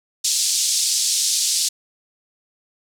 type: band-pass noise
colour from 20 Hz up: pink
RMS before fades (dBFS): -20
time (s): 0.24-1.69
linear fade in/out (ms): 10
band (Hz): 4300 to 9200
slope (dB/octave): 24
effects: none